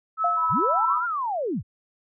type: tone with pitch glide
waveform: sine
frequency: 1300 to 1330.4 Hz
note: E6 to E6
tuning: -24 to +16 cents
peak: -21 dBFS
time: 0.17-0.99 s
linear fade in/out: 50 ms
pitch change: +40 cents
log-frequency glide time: 0.56-0.87 s
type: tone with exponential decay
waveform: sine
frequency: 698.5 Hz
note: F5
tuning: in tune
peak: -19 dBFS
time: 0.24-0.53 s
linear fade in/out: 5 ms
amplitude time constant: 61 ms
type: tone with tremolo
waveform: sine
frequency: 987.8 Hz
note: B5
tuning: in tune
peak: -23 dBFS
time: 0.36-1.07 s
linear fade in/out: 50 ms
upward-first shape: triangle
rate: 15 Hz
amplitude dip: 65%
type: linear two-way sweep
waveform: sine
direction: up then down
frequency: 58.27 to 1440 to 58.27 Hz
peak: -24 dBFS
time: 0.49-1.63 s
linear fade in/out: 50 ms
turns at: 1.05 s
effects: none